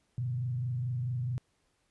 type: tone with frequency modulation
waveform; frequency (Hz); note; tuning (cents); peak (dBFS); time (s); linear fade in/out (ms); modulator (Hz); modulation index
sine; 123.47; B2; 0; -30; 0.18-1.38; 0; 24.6; 0.5
effects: pink hiss -74 dBFS RMS until 1.9 s + resampled to 24000 Hz